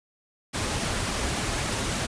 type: noise with flanger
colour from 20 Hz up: pink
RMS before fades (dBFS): -28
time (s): 0.53-2.07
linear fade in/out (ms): 20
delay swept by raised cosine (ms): 1.9 to 6.7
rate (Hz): 3.5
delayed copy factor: -0.55
effects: resampled to 22050 Hz